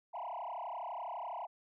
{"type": "tone with frequency modulation", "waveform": "sine", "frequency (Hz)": 830.6, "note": "G#5", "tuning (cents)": 0, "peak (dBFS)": -37, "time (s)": [0.13, 1.47], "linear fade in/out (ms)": 20, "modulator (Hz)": 32, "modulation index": 5.3, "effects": ["tanh soft clip ceiling -36 dBFS"]}